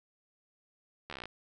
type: slowing click train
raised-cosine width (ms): 0.3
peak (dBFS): -25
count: 11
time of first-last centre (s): 1.1-1.256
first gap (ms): 13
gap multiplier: 1.04
effects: none